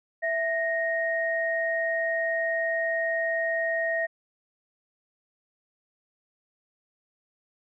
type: tone pair together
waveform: sine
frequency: 659.3 / 1864.7 Hz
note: E5 / A#6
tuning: 0 / 0 cents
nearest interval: octave + tritone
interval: 1800 cents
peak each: -27 dBFS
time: 0.22-4.07 s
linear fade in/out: 20 ms
effects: none